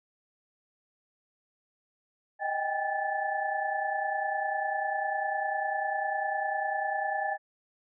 sine tone cluster, 625 / 774 / 804 / 1740 Hz, D#5 / G5 / G5 / A6, +8 / -22 / +44 / -20 cents, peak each -36 / -35 / -31 / -34 dBFS, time 2.39-7.38 s, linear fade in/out 50 ms, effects none

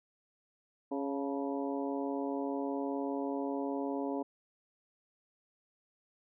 harmonic tone with a mistuned harmonic, 138.9 Hz, C#3, 4 cents sharp, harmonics 2 / 3 / 4 / 5 / 6 / 7, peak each -35 / -39 / -41 / -43 / -45 / -46 dBFS, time 0.91-4.23 s, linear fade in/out 10 ms, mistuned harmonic 6, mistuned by +69 cents, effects none

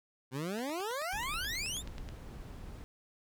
20% pulse exponential sweep, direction up, 123.7 to 3800 Hz, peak -30 dBFS, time 0.31-1.83 s, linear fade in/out 50 ms
click train, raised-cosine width 0.2 ms, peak -30 dBFS, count 15, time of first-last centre 0.59-2.089 s, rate 9.34 Hz
brown noise, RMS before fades -45 dBFS, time 1.13-2.84 s, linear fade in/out 0 ms
effects none

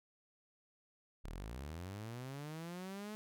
sawtooth linear sweep, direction up, 32.7 to 216 Hz, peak -40 dBFS, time 1.24-3.15 s, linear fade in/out 0 ms, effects none

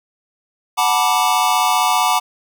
square chord, B minor seventh, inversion second, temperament equal with one note detuned, 740 / 880 / 975.3 / 1174.7 Hz, F#5 / A5 / B5 / D6, 0 / 0 / -22 / 0 cents, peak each -20 dBFS, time 0.77-2.2 s, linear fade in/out 20 ms, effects none

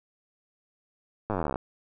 slowing click train, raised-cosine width 1 ms, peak -15 dBFS, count 22, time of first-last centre 1.3-1.558 s, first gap 9 ms, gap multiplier 1.03, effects none

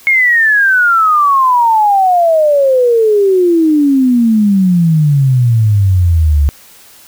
sine exponential sweep, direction down, 2178 to 69.2 Hz, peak -6 dBFS, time 0.07-6.49 s, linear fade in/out 0 ms, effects white hiss -40 dBFS RMS until 7.07 s

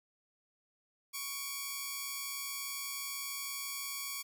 5% pulse tone pair together, 1108.7 / 2349 Hz, C#6 / D7, 0 / 0 cents, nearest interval octave + minor second, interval 1300 cents, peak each -29 / -31 dBFS, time 1.13-4.23 s, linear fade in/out 20 ms, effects none

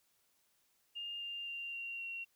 sine tone with pitch steps, 2818 / 2799 / 2779 / 2760 / 2741 Hz, F7 / F7 / F7 / F7 / F7, +15 / +3 / -9 / -21 / -33 cents, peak -40 dBFS, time 0.95-2.25 s, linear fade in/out 20 ms, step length 260 ms, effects white hiss -75 dBFS RMS until 2.35 s

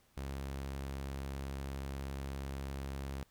sawtooth tone with vibrato, 68.2 Hz, C#2, 28 cents flat, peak -35 dBFS, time 0.17-3.23 s, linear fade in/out 0 ms, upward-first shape square, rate 17 Hz, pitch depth 12 cents each way, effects pink hiss -70 dBFS RMS until 3.3 s

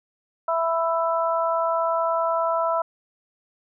harmonic tone, 330.6 Hz, E4, 5 cents sharp, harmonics 2 / 3 / 4, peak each -23 / -25 / -26 dBFS, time 0.48-2.82 s, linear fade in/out 5 ms, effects none

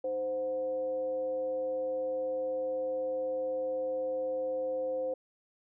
sine tone with frequency modulation, 520 Hz, C5, 11 cents flat, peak -30 dBFS, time 0.04-5.14 s, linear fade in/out 5 ms, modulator 212 Hz, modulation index 0.34, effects none

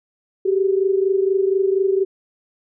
sine tone pair together, 382.5 / 406.7 Hz, G4 / G#4, -42 / -36 cents, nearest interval minor second, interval 106 cents, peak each -16 / -21 dBFS, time 0.45-2.05 s, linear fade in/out 10 ms, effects none

